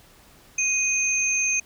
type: tone pair together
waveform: sine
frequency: 2489 / 6323 Hz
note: D#7 / G8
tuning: 0 / +14 cents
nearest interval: octave + major third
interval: 1614 cents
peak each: -23 / -23 dBFS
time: 0.58-1.6 s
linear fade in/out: 5 ms
effects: pink hiss -53 dBFS RMS until 1.65 s